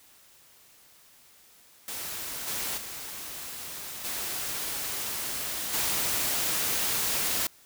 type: noise with level steps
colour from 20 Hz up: white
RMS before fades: -36 / -32 / -39 / -33 / -28 dBFS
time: 1.88-7.47 s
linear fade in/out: 2 ms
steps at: 2.47 / 2.77 / 4.04 / 5.73 s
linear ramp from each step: 10 ms
effects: white hiss -57 dBFS RMS until 7.65 s